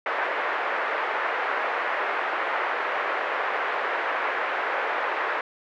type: band-pass noise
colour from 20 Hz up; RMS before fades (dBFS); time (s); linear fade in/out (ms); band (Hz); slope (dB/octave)
white; -27; 0.06-5.41; 2; 440 to 1900; 24
effects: none